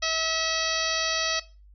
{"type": "harmonic tone", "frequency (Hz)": 646, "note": "E5", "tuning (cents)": -35, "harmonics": [1, 2, 3, 4, 5, 6, 7, 8, 9], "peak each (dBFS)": [-33, -33, -33, -33, -33, -33, -33, -33, -33], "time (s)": [0.02, 1.4], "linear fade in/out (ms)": 10, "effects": ["noise-tail reverb RT60 0.3 s tail -18 dB re dry", "added 50 Hz sine -49 dBFS peak until 1.74 s"]}